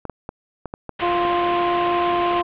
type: clicks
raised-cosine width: 1 ms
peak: -16 dBFS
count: 7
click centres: 0.053 / 0.097 / 0.291 / 0.657 / 0.739 / 0.893 / 1.251 s
type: low-pass noise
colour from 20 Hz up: white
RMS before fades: -30 dBFS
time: 0.99-2.42 s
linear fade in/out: 10 ms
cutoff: 3200 Hz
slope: 48 dB/octave
type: harmonic tone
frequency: 349.2 Hz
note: F4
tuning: in tune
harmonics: 1 / 2 / 3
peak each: -22 / -22 / -22 dBFS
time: 1.01-2.43 s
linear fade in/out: 20 ms
effects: none